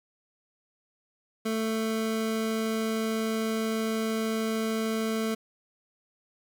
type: tone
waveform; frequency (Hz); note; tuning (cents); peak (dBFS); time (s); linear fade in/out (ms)
25% pulse; 221.7; A3; +13; -23; 1.45-5.35; 10
effects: 10-bit